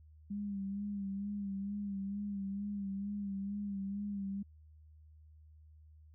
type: tone with vibrato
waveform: sine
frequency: 200 Hz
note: G3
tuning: 35 cents sharp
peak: -36 dBFS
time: 0.3-4.43 s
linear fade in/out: 10 ms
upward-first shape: sine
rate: 2.2 Hz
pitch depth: 45 cents each way
effects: added 77 Hz sine -56 dBFS peak until 6.14 s